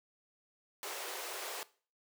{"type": "high-pass noise", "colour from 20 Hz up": "pink", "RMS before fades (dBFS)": -42, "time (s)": [0.83, 1.63], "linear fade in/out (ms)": 0, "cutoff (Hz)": 380, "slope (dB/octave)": 48, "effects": ["noise-tail reverb RT60 0.4 s tail -19 dB re dry"]}